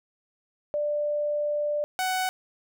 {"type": "tone pair in turn", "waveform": ["sine", "sawtooth"], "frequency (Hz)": [591, 746], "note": ["D5", "F#5"], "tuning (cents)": [11, 14], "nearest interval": "major third", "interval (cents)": 403, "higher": "second", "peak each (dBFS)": [-24, -21], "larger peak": "second", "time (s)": [[0.74, 1.84], [1.99, 2.29]], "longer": "first", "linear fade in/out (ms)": 0, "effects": []}